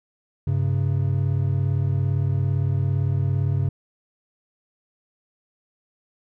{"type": "tone pair together", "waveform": "triangle", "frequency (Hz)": [98, 135.66], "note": ["G2", "C#3"], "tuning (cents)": [0, -37], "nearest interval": "tritone", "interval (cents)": 563, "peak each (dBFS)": -20, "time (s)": [0.47, 3.69], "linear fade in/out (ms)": 5, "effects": []}